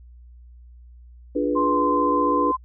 sine chord, D diminished seventh, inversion none, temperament equal with one note detuned, 293.7 / 349.2 / 415.3 / 490.5 Hz, D4 / F4 / Ab4 / Cb5, 0 / 0 / 0 / -12 cents, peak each -23 / -28 / -28 / -25 dBFS, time 1.35-2.52 s, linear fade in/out 10 ms
sine tone with pitch glide, 1046.5 to 1033.9 Hz, C6 to C6, 0 to -21 cents, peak -20 dBFS, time 1.55-2.57 s, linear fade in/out 20 ms, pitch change -21 cents, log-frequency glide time 1.71-1.78 s
effects added 60 Hz sine -43 dBFS peak until 2.64 s

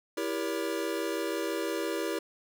square chord, E diminished seventh, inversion none, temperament just, 329.6 / 395.6 / 474.7 / 569.6 Hz, E4 / G4 / Bb4 / Db5, 0 / +16 / +31 / +47 cents, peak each -35 / -36 / -37 / -38 dBFS, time 0.17-2.19 s, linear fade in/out 5 ms, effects none

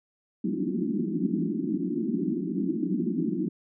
pink band-pass noise, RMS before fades -28 dBFS, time 0.44-3.49 s, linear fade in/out 10 ms, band 170 to 360 Hz, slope 96 dB/octave, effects none

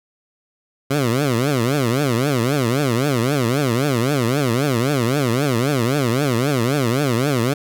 15% pulse tone with vibrato, 130 Hz, C3, 11 cents flat, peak -10 dBFS, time 0.9-7.54 s, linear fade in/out 10 ms, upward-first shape triangle, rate 3.8 Hz, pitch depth 280 cents each way, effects none

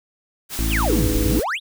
white noise, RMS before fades -29 dBFS, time 0.49-1.45 s, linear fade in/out 50 ms
harmonic tone, 55 Hz, A1, in tune, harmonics 1 / 2 / 3 / 4 / 5 / 6, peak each -20 / -29 / -36 / -30 / -30 / -31 dBFS, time 0.59-1.4 s, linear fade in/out 0 ms
triangle exponential two-way sweep, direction down then up, 3951 to 30.87 to 3951 Hz, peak -19 dBFS, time 0.69-1.6 s, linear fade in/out 50 ms, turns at 1.17 s
sine chord, G# minor, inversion second, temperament equal, 311.1 / 415.3 / 493.9 Hz, D#4 / G#4 / B4, 0 / 0 / 0 cents, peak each -24 / -29 / -29 dBFS, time 0.89-1.4 s, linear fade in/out 5 ms
effects none

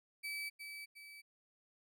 35% pulse tone with echo, 2300 Hz, D7, 37 cents flat, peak -38 dBFS, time 0.23-0.5 s, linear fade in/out 20 ms, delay 360 ms, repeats 2, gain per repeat -6 dB, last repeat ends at 1.22 s, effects none

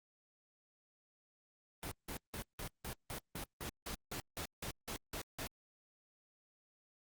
pink noise bursts, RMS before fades -43 dBFS, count 15, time 1.83-5.47 s, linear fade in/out 0 ms, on 84 ms, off 170 ms, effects Opus 32 kbps

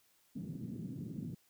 pink band-pass noise, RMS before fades -43 dBFS, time 0.35-1.35 s, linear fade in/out 10 ms, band 140 to 250 Hz, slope 24 dB/octave, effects white hiss -71 dBFS RMS until 1.49 s

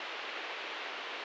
white band-pass noise, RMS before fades -41 dBFS, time 0-1.24 s, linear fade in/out 2 ms, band 350 to 3200 Hz, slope 24 dB/octave, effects resampled to 16000 Hz

